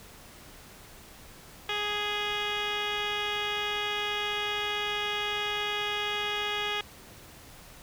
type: tone with low-pass filter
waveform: 10% pulse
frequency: 415.3 Hz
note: G#4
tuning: in tune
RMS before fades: -31 dBFS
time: 1.69-6.81 s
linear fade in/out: 2 ms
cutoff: 3500 Hz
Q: 6.5
effects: pink hiss -50 dBFS RMS until 7.82 s